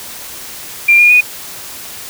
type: tone with pitch steps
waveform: sine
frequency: 2383 / 2426 / 2470 Hz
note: D7 / D#7 / D#7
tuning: +25 / -44 / -13 cents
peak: -4 dBFS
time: 0.88-1.21 s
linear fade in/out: 10 ms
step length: 110 ms
effects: white hiss -29 dBFS RMS until 2.09 s